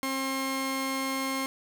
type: tone pair together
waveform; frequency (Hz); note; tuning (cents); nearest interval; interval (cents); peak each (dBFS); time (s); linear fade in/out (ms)
sawtooth; 267.3 / 1069.2; C4 / C6; +37 / +37; 2 octaves; 2400; -27; 0.03-1.46; 0
effects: none